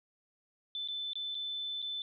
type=tone with dropouts; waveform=sine; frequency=3520 Hz; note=A7; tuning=in tune; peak=-35 dBFS; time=0.75-2.02 s; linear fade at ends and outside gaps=1 ms; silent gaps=0.876-0.885 / 1.133-1.155 / 1.346-1.351 / 1.819-1.825 s; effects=none